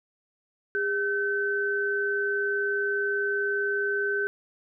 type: tone pair together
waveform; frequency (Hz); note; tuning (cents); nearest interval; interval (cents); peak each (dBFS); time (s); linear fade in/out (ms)
sine; 405.7 / 1530.5; G#4 / G6; -41 / -42; octave + major seventh; 2299; -28 / -26; 0.75-4.27; 0
effects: none